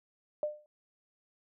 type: tone with exponential decay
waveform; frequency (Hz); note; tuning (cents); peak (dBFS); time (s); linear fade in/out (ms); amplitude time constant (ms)
sine; 600; D5; +37; -26; 0.43-0.66; 1; 50
effects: none